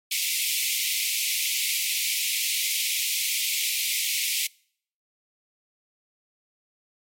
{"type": "high-pass noise", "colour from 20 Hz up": "pink", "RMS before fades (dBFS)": -26, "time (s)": [0.11, 4.47], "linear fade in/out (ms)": 5, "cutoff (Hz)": 2100, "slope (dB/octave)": 96, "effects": ["noise-tail reverb RT60 0.6 s tail -26 dB re dry", "MP3 64 kbps"]}